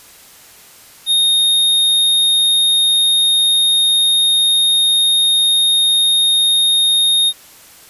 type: tone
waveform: square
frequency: 3702 Hz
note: A#7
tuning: 13 cents flat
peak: -11 dBFS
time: 1.06-7.33 s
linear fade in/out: 50 ms
effects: white hiss -42 dBFS RMS until 7.89 s + resampled to 32000 Hz